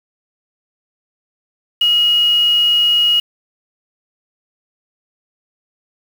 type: tone with quantisation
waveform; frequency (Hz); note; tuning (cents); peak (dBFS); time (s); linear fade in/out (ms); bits
sine; 2888; F#7; -43; -10; 1.81-3.2; 5; 5
effects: none

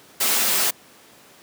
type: noise with comb filter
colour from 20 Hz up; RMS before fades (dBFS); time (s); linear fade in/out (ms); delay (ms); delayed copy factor
white; -20; 0.2-0.71; 10; 6.5; -0.5
effects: pink hiss -49 dBFS RMS until 1.42 s + high-pass 200 Hz 12 dB/octave

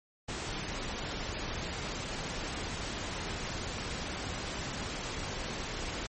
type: noise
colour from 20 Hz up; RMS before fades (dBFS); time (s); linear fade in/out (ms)
pink; -37; 0.28-6.07; 10
effects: low-pass 11000 Hz 12 dB/octave + MP3 32 kbps

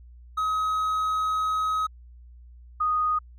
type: tone pair in turn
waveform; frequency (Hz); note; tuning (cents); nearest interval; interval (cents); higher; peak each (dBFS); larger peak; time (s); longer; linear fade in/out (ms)
triangle / sine; 1270 / 1241; D#6 / D#6; +35 / -5; unison; 40; first; -21; neither; 0.37-1.87 / 2.8-3.19; first; 10
effects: added 60 Hz sine -45 dBFS peak until 3.38 s

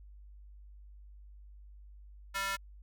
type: tone with high-pass filter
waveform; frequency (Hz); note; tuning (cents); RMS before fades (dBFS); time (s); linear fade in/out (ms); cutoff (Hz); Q
square; 196; G3; 0; -35; 2.34-2.57; 20; 1400; 1.8
effects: added 50 Hz sine -50 dBFS peak until 2.82 s

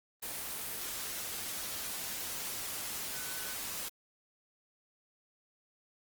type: tone in noise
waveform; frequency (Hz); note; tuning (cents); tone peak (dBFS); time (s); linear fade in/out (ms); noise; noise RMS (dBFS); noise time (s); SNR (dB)
sine; 1503; F#6; +27; -48; 3.14-3.54; 10; white; -39; 0.22-3.89; -12
effects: Opus 24 kbps

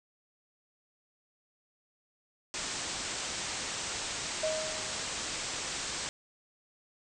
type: low-pass noise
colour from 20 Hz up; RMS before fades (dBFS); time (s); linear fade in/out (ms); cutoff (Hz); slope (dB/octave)
white; -37; 2.54-6.09; 0; 8400; 96
type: tone with exponential decay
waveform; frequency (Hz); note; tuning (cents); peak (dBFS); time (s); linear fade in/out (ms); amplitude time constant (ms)
sine; 628; D#5; +16; -27; 4.43-5.26; 5; 180
effects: none

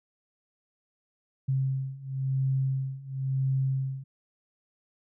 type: beating tone pair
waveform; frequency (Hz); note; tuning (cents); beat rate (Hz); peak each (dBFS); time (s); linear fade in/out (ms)
sine; 133 / 133.97; C3 / C3; +29 / +41; 0.97; -30 / -28; 1.48-4.04; 10
effects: none

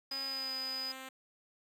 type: tone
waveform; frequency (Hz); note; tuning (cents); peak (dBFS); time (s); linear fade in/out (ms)
triangle; 4978; D#8; 0; -35; 0.11-0.92; 5
type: tone with pitch glide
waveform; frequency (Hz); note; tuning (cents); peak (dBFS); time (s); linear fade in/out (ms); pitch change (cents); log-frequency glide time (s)
5% pulse; 270 to 262.9; C#4 to C4; -45 to +8; -33; 0.11-1.09; 5; -47; 0.25-0.54
effects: none

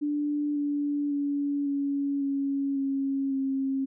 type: tone with pitch steps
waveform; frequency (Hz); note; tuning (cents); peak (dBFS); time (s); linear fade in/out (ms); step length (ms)
sine; 293.7 / 289.5 / 285.3 / 281.2 / 277.2 / 273.2 / 269.3; D4 / D4 / C#4 / C#4 / C#4 / C#4 / C#4; 0 / -25 / +50 / +25 / 0 / -25 / -50; -25; 0.01-3.86; 20; 550
effects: none

